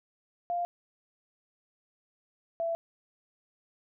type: tone pair in turn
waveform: sine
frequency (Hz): 698.5 / 667.7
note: F5 / E5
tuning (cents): 0 / +22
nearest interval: minor second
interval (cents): 78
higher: first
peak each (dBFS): -28 / -28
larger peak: neither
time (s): 0.5-0.65 / 2.6-2.75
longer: neither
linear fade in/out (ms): 0
effects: none